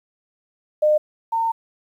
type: tone pair in turn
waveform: sine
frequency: 607 / 909.5 Hz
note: D#5 / A#5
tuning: -43 / -43 cents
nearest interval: perfect fifth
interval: 700 cents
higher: second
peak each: -13 / -18 dBFS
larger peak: first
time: 0.82-0.98 / 1.32-1.52 s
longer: second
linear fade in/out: 10 ms
effects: 9-bit